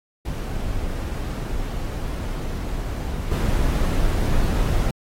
brown noise with level steps, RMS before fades -26 / -20 dBFS, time 0.25-4.91 s, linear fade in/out 5 ms, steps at 3.31 s, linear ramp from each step 10 ms, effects AAC 48 kbps

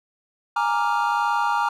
triangle chord, Bb dominant seventh, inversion third, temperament equal, 830.6 / 932.3 / 1174.7 / 1396.9 Hz, Ab5 / Bb5 / D6 / F6, 0 / 0 / 0 / 0 cents, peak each -23 / -21 / -25 / -25 dBFS, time 0.56-1.69 s, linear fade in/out 5 ms, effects none

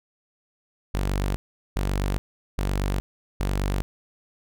sawtooth tone bursts, 48.27 Hz, G1, 26 cents flat, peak -19 dBFS, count 4, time 0.94-3.82 s, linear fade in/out 0 ms, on 420 ms, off 400 ms, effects none

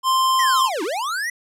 square tone, 1046.5 Hz, C6, in tune, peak -16 dBFS, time 0.03-0.7 s, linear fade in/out 50 ms
square linear two-way sweep, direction down then up, 1995 to 290 to 1995 Hz, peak -23 dBFS, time 0.39-1.3 s, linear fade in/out 5 ms, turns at 0.83 s
effects low-pass 12000 Hz 12 dB/octave

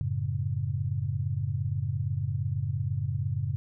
sine chord, F# minor, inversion none, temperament equal, 92.5 / 110 / 138.59 Hz, F#2 / A2 / C#3, 0 / 0 / 0 cents, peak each -32 / -31 / -31 dBFS, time 0.01-3.56 s, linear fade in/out 0 ms, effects none

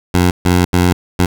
15% pulse tone bursts at uneven times, 89.2 Hz, F2, 37 cents sharp, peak -3 dBFS, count 4, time 0.14-0.31 / 0.45-0.65 / 0.73-0.93 / 1.19-1.26 s, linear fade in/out 5 ms, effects none

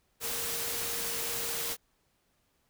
sine tone in noise, 466.2 Hz, A#4, in tune, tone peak -44 dBFS, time 0.2-1.77 s, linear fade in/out 50 ms, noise white, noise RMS -34 dBFS, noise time 0.2-1.77 s, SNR -13 dB, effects pink hiss -73 dBFS RMS until 2.69 s

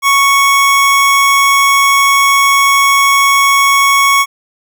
25% pulse tone, 1108.7 Hz, C#6, in tune, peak -3 dBFS, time 0.02-4.26 s, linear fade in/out 50 ms, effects none

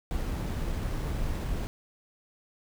brown noise with sample-and-hold, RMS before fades -31 dBFS, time 0.11-1.67 s, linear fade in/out 0 ms, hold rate 11025 Hz, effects none

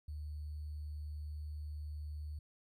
sine tone with sample-and-hold, 75.1 Hz, D2, 39 cents sharp, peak -40 dBFS, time 0.08-2.39 s, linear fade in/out 5 ms, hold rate 4410 Hz, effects MP3 64 kbps

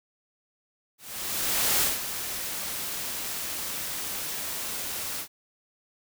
white noise with ADSR envelope, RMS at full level -23 dBFS, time 0.98-5.28 s, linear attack 820 ms, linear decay 180 ms, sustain -10 dB, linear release 81 ms, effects none

